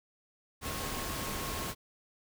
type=tone in noise; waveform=sine; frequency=1084 Hz; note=C#6; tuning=39 cents flat; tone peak=-44 dBFS; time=0.61-1.75 s; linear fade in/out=50 ms; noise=pink; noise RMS=-37 dBFS; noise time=0.61-1.75 s; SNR=-10 dB; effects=none